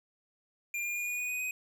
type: tone with pitch steps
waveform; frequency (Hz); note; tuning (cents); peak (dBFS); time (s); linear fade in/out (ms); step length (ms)
square; 2396 / 2414 / 2432 / 2451 / 2469 / 2488 / 2506; D7 / D7 / D#7 / D#7 / D#7 / D#7 / D#7; +34 / +47 / -40 / -27 / -14 / -1 / +12; -33; 0.74-1.51; 2; 110
effects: none